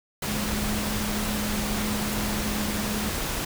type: tone in noise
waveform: sine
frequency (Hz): 210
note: G#3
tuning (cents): +19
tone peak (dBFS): -29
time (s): 0.28-3.09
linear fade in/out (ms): 5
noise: pink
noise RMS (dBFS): -29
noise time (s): 0.22-3.45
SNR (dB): -3
effects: none